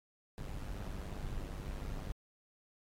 brown noise with amplitude modulation, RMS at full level -38 dBFS, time 0.38-2.12 s, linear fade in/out 0 ms, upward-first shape sine, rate 99.4 Hz, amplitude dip 70%, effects AAC 48 kbps

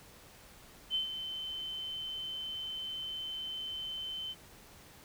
sine tone with ADSR envelope, 3072 Hz, G7, 36 cents flat, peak -28 dBFS, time 0.9-4.35 s, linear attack 47 ms, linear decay 120 ms, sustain -9 dB, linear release 41 ms, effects pink hiss -56 dBFS RMS until 5.04 s

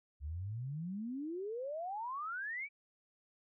sine exponential sweep, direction up, 68.4 to 2349 Hz, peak -38 dBFS, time 0.2-2.69 s, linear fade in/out 50 ms, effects none

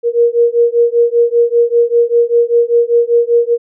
sine beating tone pair, 469.3 / 474.4 Hz, A#4 / A#4, +12 / +30 cents, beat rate 5.1 Hz, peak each -11 dBFS, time 0.03-3.58 s, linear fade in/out 50 ms, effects none

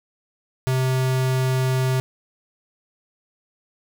square tone, 130 Hz, C3, 11 cents flat, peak -19 dBFS, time 0.67-2 s, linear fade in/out 0 ms, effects 9-bit

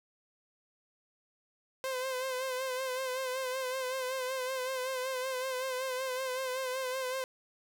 sawtooth tone with vibrato, 517 Hz, C5, 21 cents flat, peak -29 dBFS, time 1.84-7.24 s, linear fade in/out 0 ms, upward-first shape sine, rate 5.3 Hz, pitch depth 47 cents each way, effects none

